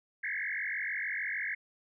sine tone with frequency modulation, 1909 Hz, A#6, 41 cents sharp, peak -32 dBFS, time 0.23-1.55 s, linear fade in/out 10 ms, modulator 46.5 Hz, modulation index 6.2, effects none

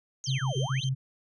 sine exponential two-way sweep, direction down then up, 6710 to 360.1 to 4285 Hz, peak -34 dBFS, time 0.24-0.84 s, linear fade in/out 0 ms, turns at 0.58 s
35% pulse tone with tremolo, 3136 Hz, G7, in tune, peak -34 dBFS, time 0.26-0.89 s, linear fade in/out 2 ms, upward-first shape sine, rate 3.8 Hz, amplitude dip 50%
sine tone bursts, 132.6 Hz, C3, 23 cents sharp, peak -25 dBFS, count 5, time 0.27-0.95 s, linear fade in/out 20 ms, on 120 ms, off 20 ms
effects resampled to 24000 Hz

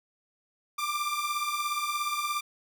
sawtooth beating tone pair, 1174.7 / 1191.7 Hz, D6 / D6, 0 / +25 cents, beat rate 17 Hz, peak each -29 / -27 dBFS, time 0.78-2.41 s, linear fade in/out 10 ms, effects none

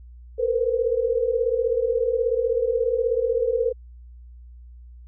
sine tone cluster, 454.9 / 471.3 / 510 Hz, A#4 / A#4 / C5, -42 / +19 / -44 cents, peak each -24 dBFS, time 0.38-3.73 s, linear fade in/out 20 ms, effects added 60 Hz sine -41 dBFS peak until 5.07 s

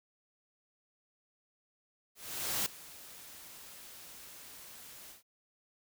white noise with ADSR envelope, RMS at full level -32 dBFS, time 2.15-5.23 s, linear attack 510 ms, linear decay 4 ms, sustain -19 dB, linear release 130 ms, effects none

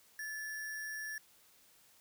sine tone with sample-and-hold, 1735 Hz, A6, 25 cents flat, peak -39 dBFS, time 0.19-1.18 s, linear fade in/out 2 ms, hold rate 7350 Hz, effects white hiss -65 dBFS RMS until 2 s

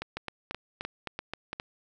two click trains, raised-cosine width 0.3 ms, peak -18 / -18 dBFS, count 7 / 5, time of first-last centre 0.02-1.599 / 0.17-1.531 s, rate 3.8 / 2.94 Hz, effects none

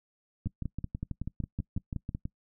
two click trains, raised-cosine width 5 ms, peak -21 / -22 dBFS, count 10 / 12, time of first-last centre 0.47-2.149 / 0.46-2.254 s, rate 5.36 / 6.13 Hz, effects noise-tail reverb RT60 0.1 s tail -23 dB re dry

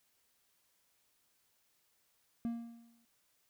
triangle tone with exponential decay, 233.1 Hz, A#3, in tune, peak -30 dBFS, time 2.45-3.05 s, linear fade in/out 0 ms, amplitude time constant 130 ms, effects white hiss -75 dBFS RMS until 3.49 s

